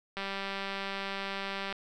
click train, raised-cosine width 0.3 ms, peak -20 dBFS, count 306, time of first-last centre 0.17-1.726 s, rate 196 Hz, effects none

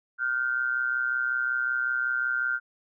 sine tone pair together, 1409.6 / 1535 Hz, F6 / G6, +16 / -37 cents, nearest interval minor second, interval 147 cents, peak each -26 / -29 dBFS, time 0.18-2.6 s, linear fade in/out 50 ms, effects none

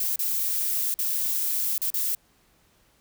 violet noise with dropouts, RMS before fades -26 dBFS, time 0-2.15 s, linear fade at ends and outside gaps 2 ms, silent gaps 0.159-0.191 / 0.941-0.989 / 1.78-1.817 / 1.903-1.94 s, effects pink hiss -63 dBFS RMS until 3 s

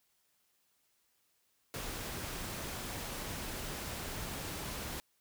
pink noise, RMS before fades -41 dBFS, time 1.74-5 s, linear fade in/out 0 ms, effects white hiss -75 dBFS RMS until 5.2 s

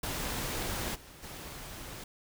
pink noise with level steps, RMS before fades -35 / -52 / -44 dBFS, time 0.03-2.04 s, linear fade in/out 5 ms, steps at 0.94 / 1.22 s, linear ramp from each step 20 ms, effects none

